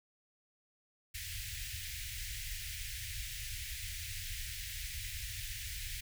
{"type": "band-stop noise", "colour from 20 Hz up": "pink", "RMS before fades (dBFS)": -42, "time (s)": [1.14, 6.01], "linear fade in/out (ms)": 10, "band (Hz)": [110, 1800], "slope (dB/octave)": 48, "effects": []}